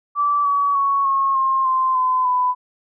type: tone with pitch steps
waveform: sine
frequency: 1160 / 1135.5 / 1111.5 / 1088 / 1065 / 1042.4 / 1020.4 / 998.8 Hz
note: D6 / C#6 / C#6 / C#6 / C6 / C6 / C6 / B5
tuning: -22 / +41 / +4 / -33 / +30 / -7 / -44 / +19 cents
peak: -15 dBFS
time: 0.15-2.55 s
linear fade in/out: 50 ms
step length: 300 ms
effects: none